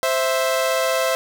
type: tone pair together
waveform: sawtooth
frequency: 523.3 / 658.3 Hz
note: C5 / E5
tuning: 0 / -3 cents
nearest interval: major third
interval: 397 cents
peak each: -17 dBFS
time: 0.03-1.15 s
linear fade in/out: 0 ms
effects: none